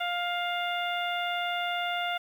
harmonic tone, 703 Hz, F5, 11 cents sharp, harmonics 1 / 2 / 3 / 4 / 5, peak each -31 / -34 / -36 / -37 / -38 dBFS, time 0-2.18 s, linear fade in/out 10 ms, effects 9-bit

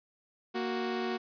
sawtooth tone pair together, 233.1 / 370 Hz, A#3 / F#4, 0 / 0 cents, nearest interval minor sixth, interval 800 cents, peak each -31 / -29 dBFS, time 0.54-1.18 s, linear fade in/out 20 ms, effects resampled to 11025 Hz

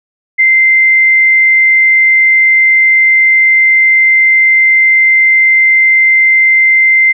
sine tone, 2082 Hz, C7, 9 cents flat, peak -4 dBFS, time 0.38-7.13 s, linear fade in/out 20 ms, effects none

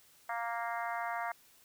harmonic tone, 233.1 Hz, A#3, in tune, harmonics 3 / 4 / 5 / 6 / 7 / 8 / 9, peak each -38 / -40 / -42 / -44 / -45 / -46 / -47 dBFS, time 0.29-1.32 s, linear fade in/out 5 ms, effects white hiss -63 dBFS RMS until 1.64 s

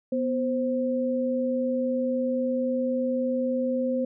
sine tone pair together, 247 / 523.3 Hz, B3 / C5, 0 / 0 cents, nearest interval octave + minor second, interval 1300 cents, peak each -26 dBFS, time 0.12-4.05 s, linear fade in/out 5 ms, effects none

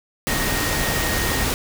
sine tone in noise, 1864.7 Hz, A#6, in tune, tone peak -28 dBFS, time 0.28-1.44 s, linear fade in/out 0 ms, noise pink, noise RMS -22 dBFS, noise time 0.27-1.54 s, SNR -9 dB, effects none

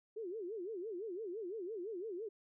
sine tone with vibrato, 396.7 Hz, G4, 21 cents sharp, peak -40 dBFS, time 0.16-2.29 s, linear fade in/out 10 ms, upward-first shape sine, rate 5.9 Hz, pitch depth 250 cents each way, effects none

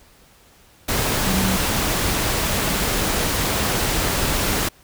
sine tone in noise, 189.7 Hz, F#3, 43 cents sharp, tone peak -21 dBFS, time 1.26-1.57 s, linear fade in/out 10 ms, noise pink, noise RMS -21 dBFS, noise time 0.88-4.69 s, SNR -3 dB, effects pink hiss -52 dBFS RMS until 4.83 s

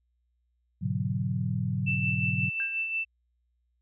sine chord, G# half-diminished seventh, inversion none, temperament equal with one note detuned, 103.83 / 123.47 / 143.73 / 185 Hz, G#2 / B2 / D3 / F#3, 0 / 0 / -37 / 0 cents, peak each -32 dBFS, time 0.81-2.5 s, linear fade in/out 20 ms
sine tone with tremolo, 2660 Hz, E7, 15 cents sharp, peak -26 dBFS, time 1.86-3.05 s, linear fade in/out 20 ms, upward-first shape sine, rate 5.6 Hz, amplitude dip 45%
sine tone with exponential decay, 1600 Hz, G6, 35 cents sharp, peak -34 dBFS, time 2.6-2.91 s, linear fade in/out 0 ms, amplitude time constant 66 ms
effects added 60 Hz sine -70 dBFS peak until 3.81 s

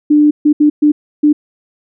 sine tone bursts at uneven times, 297.8 Hz, D4, 24 cents sharp, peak -5 dBFS, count 5, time 0.1-0.31 / 0.45-0.53 / 0.6-0.7 / 0.82-0.92 / 1.23-1.33 s, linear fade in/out 10 ms, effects none

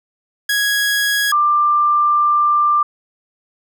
sawtooth / sine tone pair in turn, 1661.2 / 1186.6 Hz, G#6 / D6, 0 / +18 cents, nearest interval tritone, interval 582 cents, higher first, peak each -11 dBFS, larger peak neither, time 0.49-1.32 / 1.32-2.83 s, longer second, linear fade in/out 5 ms, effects none

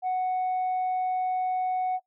sine tone, 740 Hz, F#5, in tune, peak -22 dBFS, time 0.02-2 s, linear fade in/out 50 ms, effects noise-tail reverb RT60 0.1 s tail -19 dB re dry + tanh soft clip ceiling -23 dBFS

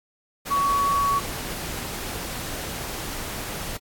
sine tone in noise, 1124 Hz, C#6, 24 cents sharp, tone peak -19 dBFS, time 0.5-1.2 s, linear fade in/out 20 ms, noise pink, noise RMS -32 dBFS, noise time 0.45-3.78 s, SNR +10 dB, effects AAC 64 kbps

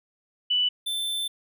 sine / square tone pair in turn, 2972 / 3541 Hz, F#7 / A7, +7 / +10 cents, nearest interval minor third, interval 303 cents, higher second, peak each -20 / -27 dBFS, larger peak first, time 0.5-0.69 / 0.86-1.28 s, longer second, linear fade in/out 10 ms, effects none

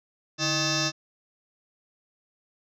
sine tone with frequency modulation, 2668 Hz, E7, 20 cents sharp, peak -22 dBFS, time 0.38-0.92 s, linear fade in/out 50 ms, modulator 469 Hz, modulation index 7.2, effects tanh soft clip ceiling -18 dBFS

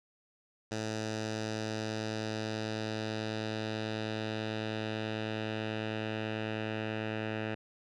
10% pulse tone with low-pass filter sweep, 109.2 Hz, A2, 13 cents flat, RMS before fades -36 dBFS, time 0.71-7.55 s, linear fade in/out 10 ms, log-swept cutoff 6100 to 2500 Hz, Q 1.9, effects none

